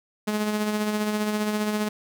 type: tone with tremolo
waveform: sawtooth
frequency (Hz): 211.5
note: G#3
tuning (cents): +32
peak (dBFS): -18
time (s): 0.27-1.89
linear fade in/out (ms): 10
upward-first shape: sine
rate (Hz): 15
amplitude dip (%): 40
effects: none